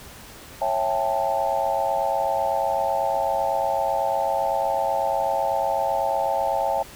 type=chord; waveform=sine; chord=A dominant seventh; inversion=first; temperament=just; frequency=550 / 660 / 792 / 880 Hz; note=C#5 / E5 / G5 / A5; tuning=-14 / +2 / +18 / 0 cents; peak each=-27 / -26 / -25 / -26 dBFS; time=0.61-6.83 s; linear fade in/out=10 ms; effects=pink hiss -43 dBFS RMS until 6.95 s